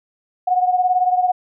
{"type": "beating tone pair", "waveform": "sine", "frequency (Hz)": [727, 745], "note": ["F#5", "F#5"], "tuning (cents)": [-31, 12], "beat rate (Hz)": 18, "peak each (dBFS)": [-15, -20], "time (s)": [0.47, 1.32], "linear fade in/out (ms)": 10, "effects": []}